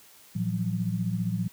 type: tone cluster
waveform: sine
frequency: 113.2 / 170.7 / 185.8 Hz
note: A2 / F3 / F#3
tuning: +50 / -39 / +7 cents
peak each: -30 dBFS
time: 0.35-1.48 s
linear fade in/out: 10 ms
effects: white hiss -54 dBFS RMS until 1.52 s + high-pass 60 Hz 12 dB/octave